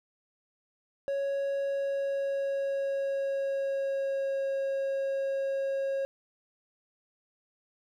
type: tone with pitch glide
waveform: triangle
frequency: 554.4 to 544.6 Hz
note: C#5 to C#5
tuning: 0 to -31 cents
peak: -26 dBFS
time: 1.08-6.05 s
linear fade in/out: 0 ms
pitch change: -31 cents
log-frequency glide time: 1.62-4.48 s
effects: none